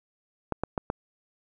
clicks, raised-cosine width 1 ms, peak -13 dBFS, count 4, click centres 0.523 / 0.636 / 0.778 / 0.901 s, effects none

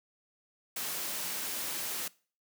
white noise, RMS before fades -36 dBFS, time 0.76-2.08 s, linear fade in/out 5 ms, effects noise-tail reverb RT60 0.4 s tail -22 dB re dry + high-pass 150 Hz 12 dB/octave

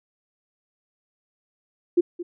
sine tone with echo, 349.2 Hz, F4, in tune, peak -13 dBFS, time 1.97-2.01 s, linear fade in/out 10 ms, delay 220 ms, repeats 1, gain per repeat -15 dB, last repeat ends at 2.23 s, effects none

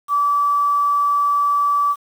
sine tone with quantisation, 1154 Hz, D6, 31 cents flat, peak -14 dBFS, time 0.08-1.96 s, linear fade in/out 50 ms, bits 7, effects none

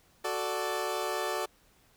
20% pulse chord, D major, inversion first, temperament equal, 370 / 440 / 587.3 Hz, F#4 / A4 / D5, 0 / 0 / 0 cents, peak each -30 dBFS, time 0.24-1.46 s, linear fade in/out 10 ms, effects pink hiss -64 dBFS RMS until 1.96 s

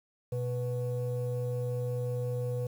sine tone pair together, 123.2 / 492.8 Hz, B2 / B4, -4 / -4 cents, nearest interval 2 octaves, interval 2400 cents, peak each -30 / -33 dBFS, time 0.32-2.67 s, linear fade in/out 5 ms, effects tanh soft clip ceiling -25 dBFS + 9-bit

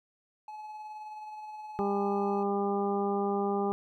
triangle tone with tremolo, 854 Hz, G#5, 48 cents sharp, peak -37 dBFS, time 0.48-2.43 s, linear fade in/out 2 ms, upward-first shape sine, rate 19 Hz, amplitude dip 30%
harmonic tone, 200.5 Hz, G3, 39 cents sharp, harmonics 1 / 2 / 3 / 4 / 5 / 6, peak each -32 / -30 / -43 / -33 / -43 / -39 dBFS, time 1.79-3.72 s, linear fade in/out 0 ms
effects none

